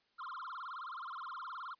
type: tone with vibrato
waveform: triangle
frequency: 1200 Hz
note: D6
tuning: 37 cents sharp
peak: -40 dBFS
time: 0.18-1.75 s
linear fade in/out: 20 ms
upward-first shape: sine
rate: 19 Hz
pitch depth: 290 cents each way
effects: white hiss -75 dBFS RMS until 1.79 s + resampled to 11025 Hz